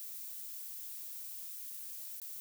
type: noise with dropouts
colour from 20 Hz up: violet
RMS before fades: -45 dBFS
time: 0-2.4 s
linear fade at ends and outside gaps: 0 ms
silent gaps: 2.199-2.217 s
effects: none